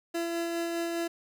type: tone with tremolo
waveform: 30% pulse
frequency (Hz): 337.5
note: E4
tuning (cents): +41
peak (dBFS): -26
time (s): 0.14-1.08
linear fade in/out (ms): 10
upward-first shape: sine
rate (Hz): 4.9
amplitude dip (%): 25
effects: none